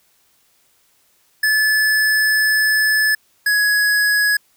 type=tone pair in turn; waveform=square; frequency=1730 / 1675.9 Hz; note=A6 / G#6; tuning=-30 / +15 cents; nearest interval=minor second; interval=55 cents; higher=first; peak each=-14 dBFS; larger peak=neither; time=1.43-3.15 / 3.46-4.37 s; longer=first; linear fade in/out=5 ms; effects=white hiss -59 dBFS RMS until 4.56 s